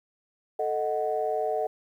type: chord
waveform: sine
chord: D# diminished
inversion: second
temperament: equal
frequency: 440 / 622.3 / 740 Hz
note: A4 / D#5 / F#5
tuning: 0 / 0 / 0 cents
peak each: -29 dBFS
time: 0.59-1.67 s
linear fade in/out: 5 ms
effects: tanh soft clip ceiling -15 dBFS + 10-bit